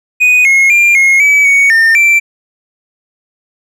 triangle tone with pitch steps, 2486 / 2162 / 2390 / 2155 / 2288 / 2234 / 1812 / 2344 Hz, D#7 / C#7 / D7 / C#7 / D7 / C#7 / A#6 / D7, -2 / -44 / +30 / -49 / -46 / +13 / -50 / -4 cents, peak -3 dBFS, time 0.2-2.2 s, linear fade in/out 20 ms, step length 250 ms, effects none

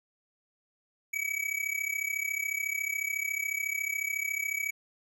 square tone with amplitude modulation, 2278 Hz, C#7, 47 cents sharp, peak -27 dBFS, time 1.13-4.71 s, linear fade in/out 10 ms, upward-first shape sine, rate 34 Hz, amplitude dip 85%, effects none

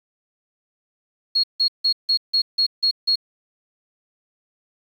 sine tone bursts, 4306 Hz, C8, 49 cents sharp, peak -15 dBFS, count 8, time 1.35-3.158 s, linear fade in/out 10 ms, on 86 ms, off 160 ms, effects 8-bit

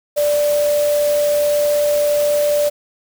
sine tone in noise, 587.3 Hz, D5, in tune, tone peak -13 dBFS, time 0.16-2.7 s, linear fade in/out 20 ms, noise white, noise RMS -28 dBFS, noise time 0.16-2.7 s, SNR +12 dB, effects none

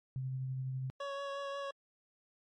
sine tone with tremolo, 130.81 Hz, C3, in tune, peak -34 dBFS, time 0.16-0.9 s, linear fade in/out 0 ms, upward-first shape triangle, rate 12 Hz, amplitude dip 25%
25% pulse tone with vibrato, 558 Hz, C#5, 11 cents sharp, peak -34 dBFS, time 1-1.71 s, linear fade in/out 5 ms, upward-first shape triangle, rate 5.6 Hz, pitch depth 16 cents each way
effects low-pass 4000 Hz 12 dB/octave + MP3 48 kbps

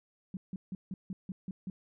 sine tone bursts, 188.2 Hz, F#3, 30 cents sharp, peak -35 dBFS, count 8, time 0.34-1.7 s, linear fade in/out 2 ms, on 30 ms, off 160 ms, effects none

